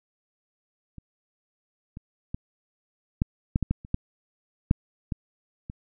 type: clicks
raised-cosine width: 5 ms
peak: -29 / -26 / -18 / -9 / -9 / -12 / -11 / -29 / -11 / -6 / -16 / -23 dBFS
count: 12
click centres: 0.983 / 1.971 / 2.345 / 3.219 / 3.559 / 3.627 / 3.71 / 3.849 / 3.944 / 4.711 / 5.122 / 5.699 s
effects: none